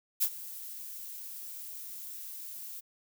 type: noise with ADSR envelope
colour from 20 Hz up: violet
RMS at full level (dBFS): -25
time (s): 0.2-2.81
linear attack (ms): 25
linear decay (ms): 63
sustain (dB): -18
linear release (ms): 18
effects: none